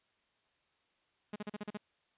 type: tone bursts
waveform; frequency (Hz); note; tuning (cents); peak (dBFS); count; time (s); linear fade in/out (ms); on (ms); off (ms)
sawtooth; 208.8; G#3; +10; -34; 7; 1.33-1.773; 5; 29; 40
effects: white hiss -75 dBFS RMS until 2.17 s + resampled to 8000 Hz